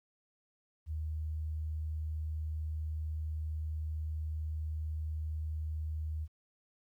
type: tone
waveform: sine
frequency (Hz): 77.78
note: D#2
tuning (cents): 0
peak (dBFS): -34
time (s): 0.86-6.28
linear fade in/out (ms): 50
effects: 12-bit